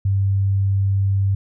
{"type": "tone", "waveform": "sine", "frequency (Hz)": 98, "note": "G2", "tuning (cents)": 0, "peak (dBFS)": -15, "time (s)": [0.05, 1.35], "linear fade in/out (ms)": 5, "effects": []}